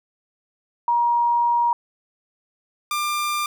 sine / sawtooth tone pair in turn, 949 / 1193.4 Hz, A#5 / D6, +31 / +27 cents, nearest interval major third, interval 396 cents, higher second, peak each -16 / -18 dBFS, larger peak first, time 0.88-1.73 / 2.91-3.46 s, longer first, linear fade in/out 2 ms, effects none

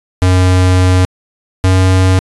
square tone pair in turn, 91.9 / 93.34 Hz, F#2 / F#2, -11 / +16 cents, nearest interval unison, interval 27 cents, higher second, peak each -7 dBFS, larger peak neither, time 0.22-1.05 / 1.64-2.19 s, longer first, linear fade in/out 0 ms, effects resampled to 24000 Hz

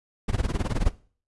brown noise with tremolo, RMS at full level -21 dBFS, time 0.28-0.91 s, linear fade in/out 10 ms, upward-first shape sine, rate 19 Hz, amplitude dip 95%, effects noise-tail reverb RT60 0.4 s tail -18 dB re dry + resampled to 24000 Hz

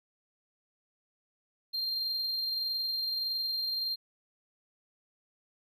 triangle tone with amplitude modulation, 4186 Hz, C8, in tune, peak -28 dBFS, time 1.73-3.96 s, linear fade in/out 20 ms, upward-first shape sine, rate 21.6 Hz, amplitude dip 25%, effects none

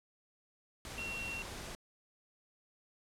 sine tone in noise, 2735 Hz, F7, 37 cents flat, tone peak -39 dBFS, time 0.98-1.42 s, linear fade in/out 0 ms, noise pink, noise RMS -45 dBFS, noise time 0.85-1.75 s, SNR +3 dB, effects low-pass 10000 Hz 12 dB/octave

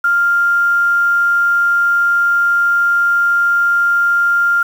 sine tone with quantisation, 1396.9 Hz, F6, in tune, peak -10 dBFS, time 0.04-4.63 s, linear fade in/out 5 ms, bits 6, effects none

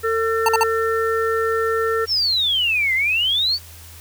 harmonic tone, 450 Hz, A4, 39 cents sharp, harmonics 1 / 3 / 4, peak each -19 / -23 / -26 dBFS, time 0.03-2.06 s, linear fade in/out 20 ms
square tone bursts, 901 Hz, A5, 41 cents sharp, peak -14 dBFS, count 3, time 0.46-0.634 s, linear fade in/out 2 ms, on 26 ms, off 48 ms
sine exponential two-way sweep, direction down then up, 5588 to 2020 to 4670 Hz, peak -16 dBFS, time 2.07-3.59 s, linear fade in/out 50 ms, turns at 2.94 s
effects added 83 Hz sine -41 dBFS peak until 4 s + white hiss -43 dBFS RMS until 4 s

